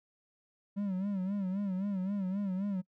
triangle tone with vibrato, 193.9 Hz, G3, 19 cents flat, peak -29 dBFS, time 0.76-2.82 s, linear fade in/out 20 ms, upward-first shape sine, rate 3.8 Hz, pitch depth 100 cents each way, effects noise-tail reverb RT60 0.1 s tail -26 dB re dry

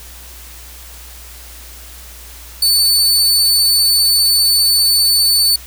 sawtooth tone, 4495 Hz, C#8, 23 cents sharp, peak -7 dBFS, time 2.62-5.56 s, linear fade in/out 5 ms, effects added 60 Hz sine -36 dBFS peak until 5.66 s + white hiss -37 dBFS RMS until 5.66 s

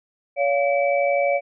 sine tone cluster, 565 / 697 / 2300 Hz, C#5 / F5 / D7, +33 / -4 / -37 cents, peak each -19 / -23 / -26 dBFS, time 0.36-1.41 s, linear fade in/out 50 ms, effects none

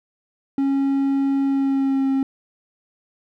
triangle tone with pitch glide, 274.4 to 269.2 Hz, C#4 to C4, -17 to +49 cents, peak -15 dBFS, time 0.58-2.23 s, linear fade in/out 2 ms, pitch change -34 cents, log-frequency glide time 1.45-2.08 s, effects none

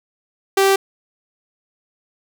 sawtooth tone, 389.8 Hz, G4, 10 cents flat, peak -8 dBFS, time 0.57-0.76 s, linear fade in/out 5 ms, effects none

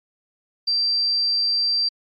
sine tone, 4701 Hz, D8, 1 cent sharp, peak -18 dBFS, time 0.67-1.89 s, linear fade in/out 10 ms, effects Opus 48 kbps

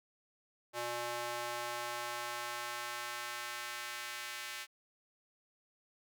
square tone with high-pass filter sweep, 120 Hz, B2, 49 cents flat, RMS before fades -41 dBFS, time 0.73-4.67 s, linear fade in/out 50 ms, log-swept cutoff 600 to 2000 Hz, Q 1.1, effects none

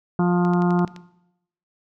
harmonic tone, 176.5 Hz, F3, 19 cents sharp, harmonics 1 / 2 / 4 / 5 / 6 / 7 / 8, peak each -17 / -23 / -29 / -31 / -33 / -34 / -35 dBFS, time 0.19-0.85 s, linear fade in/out 2 ms
click train, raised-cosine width 0.2 ms, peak -23 dBFS, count 7, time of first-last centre 0.45-0.963 s, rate 11.7 Hz
effects noise-tail reverb RT60 0.8 s tail -18 dB re dry

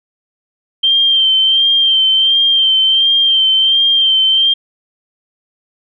sine tone with vibrato, 3148 Hz, G7, 7 cents sharp, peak -8 dBFS, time 0.83-4.54 s, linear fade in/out 10 ms, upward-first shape sine, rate 1.4 Hz, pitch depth 32 cents each way, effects none

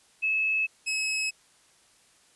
sine / sawtooth tone pair in turn, 2595 / 2570 Hz, E7 / E7, -28 / -45 cents, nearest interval unison, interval 17 cents, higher first, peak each -23 dBFS, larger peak neither, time 0.22-0.67 / 0.86-1.31 s, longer neither, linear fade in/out 20 ms, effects white hiss -61 dBFS RMS until 2.35 s + resampled to 24000 Hz

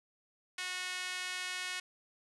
sawtooth tone with high-pass filter, 365.5 Hz, F#4, 21 cents flat, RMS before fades -39 dBFS, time 0.58-1.8 s, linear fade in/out 5 ms, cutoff 2000 Hz, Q 1.4, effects resampled to 24000 Hz

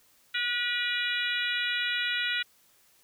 harmonic tone, 484.1 Hz, B4, 35 cents flat, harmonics 3 / 4 / 5 / 6 / 7 / 8, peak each -32 / -33 / -34 / -35 / -35 / -36 dBFS, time 0.34-2.43 s, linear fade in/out 10 ms, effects white hiss -63 dBFS RMS until 3.03 s

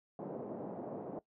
white band-pass noise, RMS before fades -43 dBFS, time 0.19-1.19 s, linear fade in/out 2 ms, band 150 to 640 Hz, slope 24 dB/octave, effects noise-tail reverb RT60 0.1 s tail -18 dB re dry

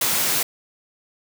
white high-pass noise, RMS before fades -21 dBFS, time 0.01-0.43 s, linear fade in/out 5 ms, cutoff 100 Hz, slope 24 dB/octave, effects none

